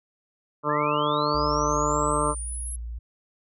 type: harmonic tone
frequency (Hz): 148.7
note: D3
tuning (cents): +22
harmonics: 1 / 2 / 3 / 4 / 6 / 7 / 8 / 9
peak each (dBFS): -33 / -31 / -30 / -29 / -32 / -28 / -27 / -33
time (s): 0.63-2.35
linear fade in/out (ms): 50
type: linear sweep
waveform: sine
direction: up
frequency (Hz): 1625 to 11010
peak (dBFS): -33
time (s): 0.69-2.76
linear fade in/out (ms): 5
type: tone with pitch glide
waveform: sine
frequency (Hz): 60.8 to 58.09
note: B1 to A#1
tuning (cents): -26 to -5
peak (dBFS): -31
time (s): 1.34-2.99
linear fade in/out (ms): 10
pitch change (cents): -79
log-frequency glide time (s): 1.5-1.55
effects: none